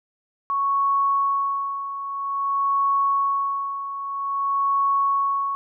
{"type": "tone with tremolo", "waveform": "sine", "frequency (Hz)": 1108.7, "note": "C#6", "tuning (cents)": 0, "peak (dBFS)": -17, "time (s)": [0.5, 5.55], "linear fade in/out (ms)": 0, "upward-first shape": "sine", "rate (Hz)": 0.51, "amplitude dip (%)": 70, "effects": []}